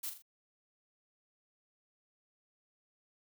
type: noise with echo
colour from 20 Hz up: blue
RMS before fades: -39 dBFS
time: 0.03-0.1 s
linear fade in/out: 10 ms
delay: 41 ms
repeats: 3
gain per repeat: -7 dB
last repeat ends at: 0.223 s
effects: none